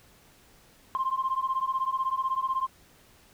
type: beating tone pair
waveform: sine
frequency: 1046.5 / 1062.5 Hz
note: C6 / C6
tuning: 0 / +26 cents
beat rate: 16 Hz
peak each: -28 dBFS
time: 0.95-2.67 s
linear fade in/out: 0 ms
effects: tanh soft clip ceiling -19 dBFS + pink hiss -58 dBFS RMS until 3.33 s